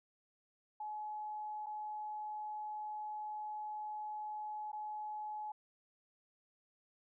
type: tone with dropouts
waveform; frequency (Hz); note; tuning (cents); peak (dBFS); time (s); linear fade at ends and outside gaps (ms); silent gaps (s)
sine; 849; G#5; +38; -40; 0.8-5.52; 5; 1.661-1.666 / 4.718-4.729
effects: none